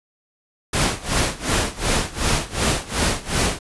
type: noise with tremolo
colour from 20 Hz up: pink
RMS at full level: -18 dBFS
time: 0.73-3.59 s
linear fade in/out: 5 ms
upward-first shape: sine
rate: 2.7 Hz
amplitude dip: 90%
effects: resampled to 24000 Hz